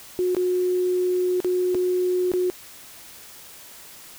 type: tone with dropouts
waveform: sine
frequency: 362.9 Hz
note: F#4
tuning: 34 cents flat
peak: -19 dBFS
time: 0.19-2.5 s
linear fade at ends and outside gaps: 0 ms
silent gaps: 0.348-0.367 / 1.403-1.446 / 1.746-1.751 / 2.317-2.337 s
effects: white hiss -44 dBFS RMS until 4.18 s